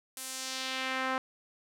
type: tone with band-pass filter sweep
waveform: sawtooth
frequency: 261.4 Hz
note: C4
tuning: 1 cent flat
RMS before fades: -35 dBFS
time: 0.17-1.18 s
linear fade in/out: 2 ms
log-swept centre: 11000 to 1200 Hz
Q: 1.2
effects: none